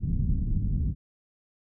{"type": "low-pass noise", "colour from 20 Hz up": "pink", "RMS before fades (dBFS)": -26, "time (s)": [0, 0.95], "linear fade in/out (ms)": 50, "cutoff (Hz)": 190, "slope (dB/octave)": 24, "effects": []}